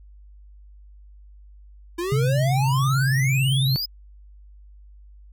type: exponential sweep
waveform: square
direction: up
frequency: 332.6 to 5130 Hz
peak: -25 dBFS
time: 1.98-3.86 s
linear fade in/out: 10 ms
type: tone with vibrato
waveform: sine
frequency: 133.2 Hz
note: C3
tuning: 31 cents sharp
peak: -18 dBFS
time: 2.12-3.76 s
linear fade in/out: 0 ms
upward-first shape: sine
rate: 18 Hz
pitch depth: 78 cents each way
effects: added 50 Hz sine -44 dBFS peak until 5.32 s